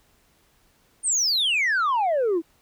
sine exponential sweep, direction down, 9120 to 311.1 Hz, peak -17 dBFS, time 1.03-2.42 s, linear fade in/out 50 ms, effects tanh soft clip ceiling -18 dBFS + pink hiss -62 dBFS RMS until 2.61 s

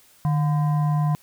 sine tone with frequency modulation, 151.4 Hz, D#3, 47 cents flat, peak -18 dBFS, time 0.25-1.15 s, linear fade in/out 0 ms, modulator 867 Hz, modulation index 0.39, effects white hiss -55 dBFS RMS until 1.22 s

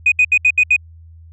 sine tone bursts, 2489 Hz, D#7, in tune, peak -7 dBFS, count 6, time 0.06-0.764 s, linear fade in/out 5 ms, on 59 ms, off 70 ms, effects tanh soft clip ceiling -5 dBFS + added 82 Hz sine -38 dBFS peak until 1.32 s

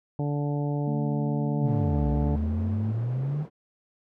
harmonic tone, 145.2 Hz, D3, 19 cents flat, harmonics 1 / 2 / 3 / 4 / 5 / 6, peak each -26 / -32 / -36 / -38 / -40 / -42 dBFS, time 0.19-2.36 s, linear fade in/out 2 ms
sine tone with vibrato, 220 Hz, A3, in tune, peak -30 dBFS, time 0.87-2.92 s, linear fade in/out 5 ms, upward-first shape triangle, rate 2.5 Hz, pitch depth 12 cents each way
sine exponential two-way sweep, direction down then up, 156.7 to 62.6 to 156.7 Hz, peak -25 dBFS, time 1.56-3.46 s, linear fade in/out 50 ms, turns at 2.08 s
white band-pass noise, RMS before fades -43 dBFS, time 1.64-3.5 s, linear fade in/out 50 ms, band 140 to 420 Hz, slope 12 dB/octave
effects none

